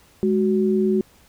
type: tone pair together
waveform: sine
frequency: 209.2 / 372.7 Hz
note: G#3 / F#4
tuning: +13 / +13 cents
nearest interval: minor seventh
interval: 1000 cents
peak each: -19 dBFS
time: 0.23-1.01 s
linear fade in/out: 0 ms
effects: pink hiss -54 dBFS RMS until 1.28 s